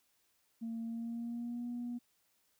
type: tone with pitch glide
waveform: sine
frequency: 228.2 to 241.2 Hz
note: A#3 to B3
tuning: -37 to -41 cents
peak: -36 dBFS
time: 0.61-1.99 s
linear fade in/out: 20 ms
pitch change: +96 cents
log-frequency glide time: 0.82-1.67 s
effects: tanh soft clip ceiling -34 dBFS + white hiss -75 dBFS RMS until 2.59 s